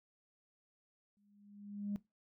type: tone with exponential growth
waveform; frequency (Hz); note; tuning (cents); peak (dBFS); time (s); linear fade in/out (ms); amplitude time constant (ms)
sine; 203.9; G#3; -32; -33; 1.17-1.96; 0; 170
effects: noise-tail reverb RT60 0.2 s tail -19 dB re dry + tanh soft clip ceiling -31 dBFS